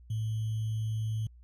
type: tone with sample-and-hold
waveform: sine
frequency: 110 Hz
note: A2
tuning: in tune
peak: -29 dBFS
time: 0.1-1.27 s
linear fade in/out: 5 ms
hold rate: 3150 Hz
effects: added 60 Hz sine -51 dBFS peak until 1.43 s + resampled to 32000 Hz